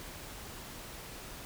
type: silence
effects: pink hiss -46 dBFS RMS until 1.45 s